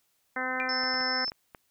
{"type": "harmonic tone", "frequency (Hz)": 256.8, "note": "C4", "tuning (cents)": -32, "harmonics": [1, 2, 3, 4, 5, 6, 7, 8], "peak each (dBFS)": [-39, -38, -37, -39, -38, -34, -36, -37], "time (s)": [0.36, 1.25], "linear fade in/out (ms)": 5}
{"type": "tone with exponential decay", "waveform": "sine", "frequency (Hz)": 2378, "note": "D7", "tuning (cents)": 21, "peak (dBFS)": -27, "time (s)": [0.6, 0.76], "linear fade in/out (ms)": 0, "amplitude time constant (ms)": 34}
{"type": "tone", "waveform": "sine", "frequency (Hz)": 5274, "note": "E8", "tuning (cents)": 0, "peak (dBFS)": -29, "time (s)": [0.69, 1.3], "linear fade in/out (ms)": 2}
{"type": "clicks", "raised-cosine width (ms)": 0.5, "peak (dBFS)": -28, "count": 6, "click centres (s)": [0.836, 0.942, 1.008, 1.28, 1.319, 1.548]}
{"effects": ["white hiss -72 dBFS RMS until 1.7 s"]}